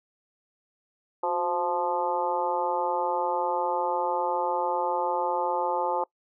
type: harmonic tone with a mistuned harmonic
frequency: 174.61 Hz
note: F3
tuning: in tune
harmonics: 2 / 3 / 4 / 5 / 6 / 7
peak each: -34 / -30 / -36 / -27 / -35 / -37 dBFS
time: 1.23-6.04 s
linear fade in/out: 5 ms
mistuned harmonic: 2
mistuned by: +69 cents
effects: noise-tail reverb RT60 0.1 s tail -23 dB re dry